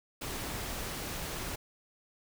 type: noise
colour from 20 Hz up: pink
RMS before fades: -38 dBFS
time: 0.21-1.56 s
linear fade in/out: 10 ms
effects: none